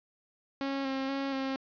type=tone with vibrato; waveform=sawtooth; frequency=270.8 Hz; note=C#4; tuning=40 cents flat; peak=-27 dBFS; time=0.61-1.56 s; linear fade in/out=0 ms; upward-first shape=square; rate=2.1 Hz; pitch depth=20 cents each way; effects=resampled to 11025 Hz + 9-bit